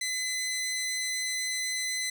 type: tone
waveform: 15% pulse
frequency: 2024 Hz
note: B6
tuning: 42 cents sharp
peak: -23 dBFS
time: 0.01-2.1 s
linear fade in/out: 5 ms
effects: none